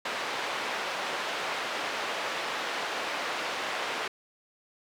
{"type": "band-pass noise", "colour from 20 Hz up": "pink", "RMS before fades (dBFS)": -33, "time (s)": [0.05, 4.08], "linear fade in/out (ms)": 5, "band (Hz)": [580, 3500], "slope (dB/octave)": 12, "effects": []}